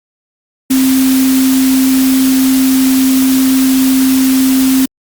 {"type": "tone in noise", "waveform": "sine", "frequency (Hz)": 263, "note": "C4", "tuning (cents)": 9, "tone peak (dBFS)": -7, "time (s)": [0.7, 4.86], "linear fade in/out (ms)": 10, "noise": "white", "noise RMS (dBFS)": -19, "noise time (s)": [0.7, 4.86], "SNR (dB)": 9, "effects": ["Opus 48 kbps"]}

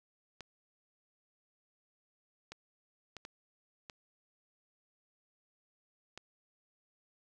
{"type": "clicks", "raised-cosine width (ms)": 0.2, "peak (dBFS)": -28, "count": 6, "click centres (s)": [0.407, 2.52, 3.167, 3.251, 3.898, 6.176], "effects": []}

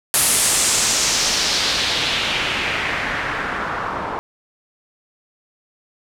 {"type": "noise with low-pass filter sweep", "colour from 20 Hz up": "white", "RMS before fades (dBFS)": -20, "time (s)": [0.14, 4.19], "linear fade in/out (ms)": 0, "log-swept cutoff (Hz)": [11000, 1000], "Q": 1.9, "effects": []}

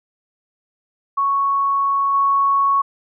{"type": "tone with level steps", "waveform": "sine", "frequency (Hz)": 1108.7, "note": "C#6", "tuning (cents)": 0, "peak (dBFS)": [-15, -13], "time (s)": [1.17, 2.82], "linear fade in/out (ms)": 10, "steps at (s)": 2.13, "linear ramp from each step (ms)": 20, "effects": []}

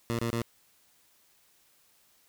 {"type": "tone bursts", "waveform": "15% pulse", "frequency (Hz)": 116.54, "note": "A#2", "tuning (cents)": 0, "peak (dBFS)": -22, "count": 3, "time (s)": [0.1, 0.417], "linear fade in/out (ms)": 0, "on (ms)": 87, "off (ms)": 28, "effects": ["white hiss -65 dBFS RMS until 2.28 s"]}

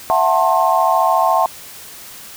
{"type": "chord", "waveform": "sine", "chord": "F# half-diminished seventh", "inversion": "third", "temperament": "just", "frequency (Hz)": [666, 740, 888, 1065.6], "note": ["E5", "F#5", "A5", "C6"], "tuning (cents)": [18, 0, 16, 31], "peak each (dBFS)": -17, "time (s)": [0.1, 1.46], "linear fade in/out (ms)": 0, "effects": ["white hiss -36 dBFS RMS until 2.36 s"]}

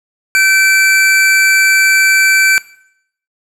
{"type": "tone pair together", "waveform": "square", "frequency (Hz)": [1535.7, 2328], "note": ["G6", "D7"], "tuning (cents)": [-36, -16], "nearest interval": "perfect fifth", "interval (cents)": 720, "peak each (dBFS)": -11, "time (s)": [0.35, 2.58], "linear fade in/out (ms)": 0, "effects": ["noise-tail reverb RT60 0.7 s tail -19 dB re dry", "low-pass 12000 Hz 12 dB/octave"]}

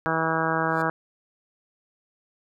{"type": "harmonic tone", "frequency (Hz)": 161.8, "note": "E3", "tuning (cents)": -32, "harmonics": [1, 2, 3, 4, 5, 6, 7, 8, 9, 10], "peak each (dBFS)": [-31, -31, -31, -31, -31, -31, -31, -31, -31, -31], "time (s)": [0.06, 0.9], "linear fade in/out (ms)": 0}
{"type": "tone with exponential growth", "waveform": "20% pulse", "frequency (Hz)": 590, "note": "D5", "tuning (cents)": 8, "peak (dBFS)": -33, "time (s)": [0.61, 0.82], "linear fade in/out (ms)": 5, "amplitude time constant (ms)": 45}
{"effects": []}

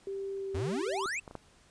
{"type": "tone with pitch glide", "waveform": "sine", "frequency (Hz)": [392, 388.6], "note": ["G4", "G4"], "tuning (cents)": [0, -15], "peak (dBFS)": -34, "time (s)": [0.07, 1.06], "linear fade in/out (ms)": 2, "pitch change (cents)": -15, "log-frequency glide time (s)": [0.36, 0.49]}
{"type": "exponential sweep", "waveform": "square", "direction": "up", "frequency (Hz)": [76.4, 2739], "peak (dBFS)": -33, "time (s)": [0.54, 1.2], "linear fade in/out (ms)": 10}
{"type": "clicks", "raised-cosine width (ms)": 1, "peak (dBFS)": [-31, -30, -33, -24], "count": 4, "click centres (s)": [1.059, 1.278, 1.311, 1.353]}
{"effects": ["pink hiss -62 dBFS RMS until 1.7 s", "resampled to 22050 Hz"]}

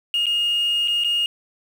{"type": "tone with dropouts", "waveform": "sine", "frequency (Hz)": 2849, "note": "F7", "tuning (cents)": 34, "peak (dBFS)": -16, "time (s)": [0.14, 1.26], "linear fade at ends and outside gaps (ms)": 1, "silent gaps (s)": [[0.258, 0.266], [0.876, 0.881], [1.038, 1.045]], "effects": ["tanh soft clip ceiling -16 dBFS", "7-bit"]}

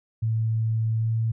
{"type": "tone with pitch glide", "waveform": "sine", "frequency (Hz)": [111.7, 112.87], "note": ["A2", "A2"], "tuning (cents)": [27, 45], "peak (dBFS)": -21, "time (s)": [0.22, 1.32], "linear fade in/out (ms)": 10, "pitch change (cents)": 18, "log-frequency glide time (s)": [0.97, 1.09], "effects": []}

